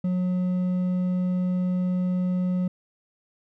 triangle tone with hard clipping, 181.6 Hz, F#3, 32 cents flat, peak -23 dBFS, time 0.04-2.68 s, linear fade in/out 5 ms, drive 7 dB, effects none

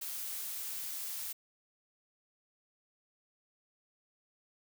blue noise, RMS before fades -40 dBFS, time 0.01-1.33 s, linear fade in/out 10 ms, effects none

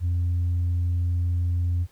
sine tone, 87.31 Hz, F2, in tune, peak -19 dBFS, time 0-1.87 s, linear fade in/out 50 ms, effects tanh soft clip ceiling -19 dBFS + pink hiss -60 dBFS RMS until 1.91 s

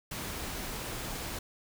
pink noise, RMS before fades -38 dBFS, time 0.11-1.39 s, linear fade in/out 5 ms, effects none

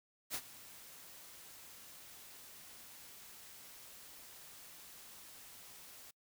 white noise with ADSR envelope, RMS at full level -38 dBFS, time 0.3-6.11 s, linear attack 45 ms, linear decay 61 ms, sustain -17 dB, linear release 6 ms, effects noise-tail reverb RT60 0.1 s tail -26 dB re dry

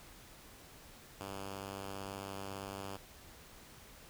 5% pulse tone, 98 Hz, G2, in tune, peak -31 dBFS, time 1.2-2.97 s, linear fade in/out 10 ms, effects pink hiss -56 dBFS RMS until 4.09 s

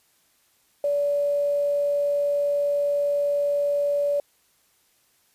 sine tone with quantisation, 575 Hz, D5, 37 cents flat, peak -20 dBFS, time 0.84-4.2 s, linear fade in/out 2 ms, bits 8, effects white hiss -64 dBFS RMS until 5.34 s + resampled to 32000 Hz

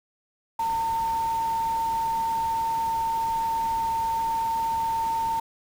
sine tone in noise, 907 Hz, A#5, 48 cents flat, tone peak -23 dBFS, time 0.59-5.4 s, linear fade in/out 5 ms, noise pink, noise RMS -41 dBFS, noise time 0.59-5.4 s, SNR +15 dB, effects none

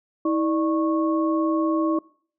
sine tone cluster, 321.9 / 594 / 1100 Hz, E4 / D5 / C#6, -41 / +20 / -14 cents, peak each -20 / -28 / -28 dBFS, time 0.25-1.99 s, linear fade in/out 5 ms, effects noise-tail reverb RT60 0.5 s tail -23 dB re dry

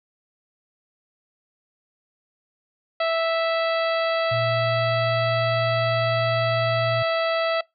harmonic tone, 658 Hz, E5, 3 cents flat, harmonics 1 / 2 / 3 / 4 / 5 / 6 / 7, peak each -21 / -27 / -31 / -33 / -35 / -37 / -38 dBFS, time 3-7.61 s, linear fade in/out 5 ms
sine tone, 118.3 Hz, A#2, 26 cents sharp, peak -26 dBFS, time 4.31-7.03 s, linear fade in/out 10 ms
effects noise-tail reverb RT60 0.2 s tail -24 dB re dry

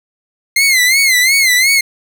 sawtooth tone with vibrato, 2093 Hz, C7, in tune, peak -5 dBFS, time 0.56-1.81 s, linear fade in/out 5 ms, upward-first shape sine, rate 2.8 Hz, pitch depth 110 cents each way, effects none

